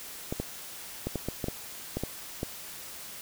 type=clicks; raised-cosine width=2 ms; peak=-17 dBFS; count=10; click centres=0.325 / 0.4 / 1.07 / 1.157 / 1.286 / 1.442 / 1.484 / 1.97 / 2.036 / 2.431 s; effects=white hiss -43 dBFS RMS until 3.21 s